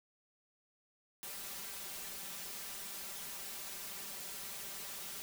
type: noise with comb filter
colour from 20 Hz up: white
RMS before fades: -45 dBFS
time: 1.23-5.22 s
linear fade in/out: 0 ms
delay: 5.1 ms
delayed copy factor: +0.95
effects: none